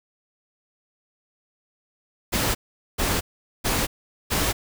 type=noise bursts; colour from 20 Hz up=pink; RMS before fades=-23 dBFS; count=4; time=2.32-4.53 s; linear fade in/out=20 ms; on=230 ms; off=430 ms; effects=none